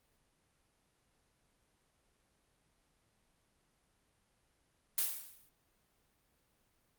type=noise with exponential decay; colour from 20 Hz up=blue; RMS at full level=-30 dBFS; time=4.98-5.49 s; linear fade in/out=2 ms; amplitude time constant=110 ms; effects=pink hiss -75 dBFS RMS until 6.98 s + Opus 32 kbps